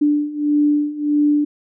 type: beating tone pair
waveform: sine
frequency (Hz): 293.7 / 295.3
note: D4 / D4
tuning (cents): 0 / +10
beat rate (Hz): 1.6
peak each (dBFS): -19 / -16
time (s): 0.01-1.45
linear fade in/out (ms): 10
effects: none